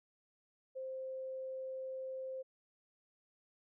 sine tone, 524 Hz, C5, 2 cents sharp, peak -40 dBFS, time 0.75-2.43 s, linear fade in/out 20 ms, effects none

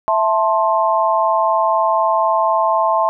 sine chord, A minor, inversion second, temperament just, 660 / 880 / 1056 Hz, E5 / A5 / C6, +2 / 0 / +16 cents, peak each -17 dBFS, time 0.08-3.09 s, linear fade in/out 0 ms, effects none

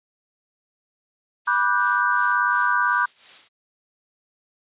blue noise with tremolo, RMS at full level -36 dBFS, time 1.45-3.49 s, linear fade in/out 20 ms, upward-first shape triangle, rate 2.8 Hz, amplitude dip 85%
sine chord, G major seventh, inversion first, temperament just, 980 / 1176 / 1470 / 1568 Hz, B5 / D6 / F#6 / G6, -14 / +2 / -12 / 0 cents, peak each -23 dBFS, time 1.47-3.06 s, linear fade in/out 10 ms
effects resampled to 8000 Hz

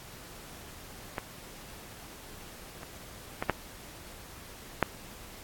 clicks, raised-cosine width 0.5 ms, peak -17 / -27 / -15 / -9 / -7 dBFS, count 5, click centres 1.182 / 2.832 / 3.425 / 3.497 / 4.827 s, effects pink hiss -48 dBFS RMS until 5.43 s + AAC 64 kbps

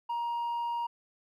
triangle tone with hard clipping, 943 Hz, A#5, 20 cents sharp, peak -29 dBFS, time 0.09-0.87 s, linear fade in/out 10 ms, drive 1 dB, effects none

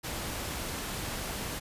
pink noise, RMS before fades -36 dBFS, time 0.03-1.6 s, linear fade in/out 20 ms, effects resampled to 32000 Hz

